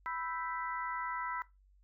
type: harmonic tone with a mistuned harmonic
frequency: 330 Hz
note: E4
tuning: 2 cents sharp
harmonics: 3 / 4 / 5 / 6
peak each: -39 / -40 / -46 / -44 dBFS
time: 0.06-1.42 s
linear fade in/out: 0 ms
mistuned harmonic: 5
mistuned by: -96 cents
effects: noise-tail reverb RT60 0.2 s tail -17 dB re dry + added 48 Hz sine -62 dBFS peak until 1.83 s